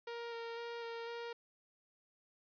sawtooth tone with vibrato, 466.1 Hz, A#4, in tune, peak -38 dBFS, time 0.07-1.33 s, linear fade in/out 5 ms, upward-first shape square, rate 2 Hz, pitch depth 12 cents each way, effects resampled to 11025 Hz

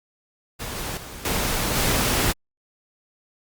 pink noise with level steps, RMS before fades -32 / -30 / -38 / -24 / -21 dBFS, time 0.59-2.33 s, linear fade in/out 20 ms, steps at 0.76 / 0.97 / 1.25 / 1.75 s, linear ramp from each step 2 ms, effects Opus 48 kbps

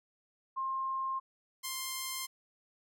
sine / 5% pulse tone pair in turn, 1062 / 1051 Hz, C6 / C6, +25 / +7 cents, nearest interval unison, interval 18 cents, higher first, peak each -32 / -24 dBFS, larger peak second, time 0.56-1.2 / 1.63-2.27 s, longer neither, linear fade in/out 20 ms, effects none

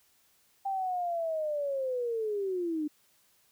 sine linear sweep, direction down, 791 to 293.7 Hz, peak -29 dBFS, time 0.65-2.88 s, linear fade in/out 10 ms, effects white hiss -67 dBFS RMS until 3.51 s

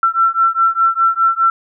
sine beating tone pair, 1344 / 1348.9 Hz, E6 / E6, +33 / +39 cents, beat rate 4.9 Hz, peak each -14 dBFS, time 0.03-1.5 s, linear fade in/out 2 ms, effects none

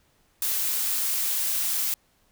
blue noise, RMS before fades -26 dBFS, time 0.42-1.94 s, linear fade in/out 2 ms, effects pink hiss -65 dBFS RMS until 2.31 s

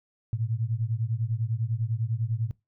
sine beating tone pair, 109 / 119 Hz, A2 / A#2, -16 / +36 cents, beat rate 10 Hz, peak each -28 / -29 dBFS, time 0.33-2.51 s, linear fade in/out 0 ms, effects noise-tail reverb RT60 0.2 s tail -22 dB re dry

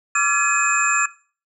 sine tone cluster, 1170 / 1364 / 1697 / 2517 / 7270 Hz, D6 / F6 / G#6 / D#7 / A#8, -7 / -41 / +37 / +19 / -44 cents, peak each -22 dBFS, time 0.15-1.06 s, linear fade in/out 5 ms, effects noise-tail reverb RT60 0.4 s tail -19 dB re dry

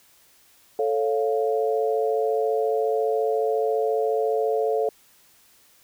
sine chord, A augmented, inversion none, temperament equal, 440 / 554.4 / 698.5 Hz, A4 / C#5 / E#5, 0 / 0 / 0 cents, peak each -22 / -27 / -27 dBFS, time 0.79-4.89 s, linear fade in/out 2 ms, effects white hiss -57 dBFS RMS until 5.83 s

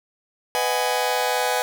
sawtooth chord, G# minor seventh, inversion first, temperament just, 498.4 / 623 / 747.5 / 830.6 Hz, B4 / D#5 / F#5 / G#5, +16 / +2 / +17 / 0 cents, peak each -21 / -25 / -22 / -21 dBFS, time 0.55-1.62 s, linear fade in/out 0 ms, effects none

